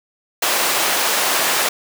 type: high-pass noise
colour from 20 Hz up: pink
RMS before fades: -18 dBFS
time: 0.42-1.69 s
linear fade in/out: 5 ms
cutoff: 580 Hz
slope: 12 dB/octave
effects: none